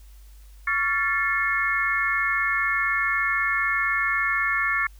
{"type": "tone cluster", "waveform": "sine", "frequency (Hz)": [1124, 1377, 1759, 2167], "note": ["C#6", "F6", "A6", "C#7"], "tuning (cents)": [24, -25, -1, -40], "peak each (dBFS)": [-29, -28, -24, -26], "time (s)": [0.67, 4.87], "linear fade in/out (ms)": 5, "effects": ["added 50 Hz sine -44 dBFS peak until 4.99 s", "white hiss -59 dBFS RMS until 4.99 s"]}